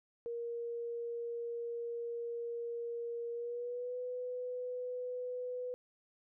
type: tone with pitch glide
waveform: sine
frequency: 470 to 497.9 Hz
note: A#4 to B4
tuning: +14 to +14 cents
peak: -37 dBFS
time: 0.26-5.74 s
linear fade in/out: 0 ms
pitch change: +100 cents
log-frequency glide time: 3.32-3.97 s
effects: none